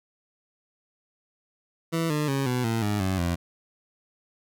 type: tone with pitch steps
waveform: 20% pulse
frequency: 164.81 / 150.26 / 137 / 124.9 / 113.88 / 103.82 / 94.66 / 86.3 Hz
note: E3 / D3 / C#3 / B2 / A#2 / G#2 / F#2 / F2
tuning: 0 / +40 / -20 / +20 / -40 / 0 / +40 / -20 cents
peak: -19 dBFS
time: 1.92-3.36 s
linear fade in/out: 20 ms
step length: 180 ms
effects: none